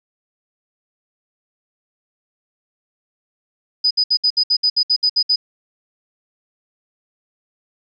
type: tone bursts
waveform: sine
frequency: 4978 Hz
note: D#8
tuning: in tune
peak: -12 dBFS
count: 12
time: 3.84-5.36 s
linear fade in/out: 10 ms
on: 68 ms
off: 64 ms
effects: none